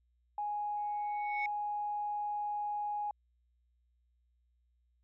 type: tone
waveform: sine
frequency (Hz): 830.6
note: G#5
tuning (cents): 0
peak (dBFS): -33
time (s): 0.38-3.11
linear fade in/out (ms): 2
type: tone with exponential growth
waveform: sine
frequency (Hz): 2217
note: C#7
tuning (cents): 0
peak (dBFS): -31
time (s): 0.77-1.46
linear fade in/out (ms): 2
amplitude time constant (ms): 150
effects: tanh soft clip ceiling -24 dBFS + added 60 Hz sine -70 dBFS peak until 5.03 s